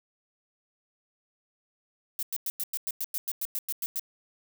violet noise bursts, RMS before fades -31 dBFS, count 14, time 2.19-3.996 s, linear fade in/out 0 ms, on 38 ms, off 98 ms, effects none

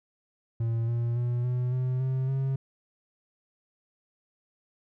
triangle tone with pitch steps, 115 / 118.03 / 121.14 / 124.33 / 127.6 / 130.96 / 134.41 Hz, A#2 / A#2 / B2 / B2 / C3 / C3 / C3, -23 / +22 / -33 / +12 / -43 / +2 / +47 cents, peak -23 dBFS, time 0.6-2.56 s, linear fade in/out 5 ms, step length 280 ms, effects none

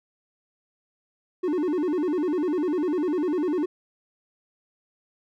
triangle tone with vibrato, 329.3 Hz, E4, 2 cents flat, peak -20 dBFS, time 1.43-3.66 s, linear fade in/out 10 ms, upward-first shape square, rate 10 Hz, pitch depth 180 cents each way, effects none

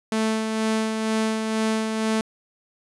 sawtooth tone with tremolo, 220 Hz, A3, in tune, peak -16 dBFS, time 0.12-2.21 s, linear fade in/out 2 ms, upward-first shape sine, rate 2.1 Hz, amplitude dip 40%, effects resampled to 24000 Hz

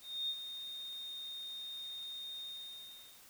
sine tone with ADSR envelope, 3679 Hz, A#7, 24 cents flat, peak -33 dBFS, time 0.01-3.23 s, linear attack 280 ms, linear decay 56 ms, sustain -9 dB, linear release 800 ms, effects white hiss -59 dBFS RMS until 3.29 s

